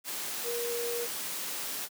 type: tone in noise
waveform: sine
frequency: 473.8 Hz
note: A#4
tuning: 28 cents sharp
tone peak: -32 dBFS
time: 0.43-1.08 s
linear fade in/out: 50 ms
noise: white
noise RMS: -36 dBFS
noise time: 0.04-1.89 s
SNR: +1 dB
effects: high-pass 200 Hz 12 dB/octave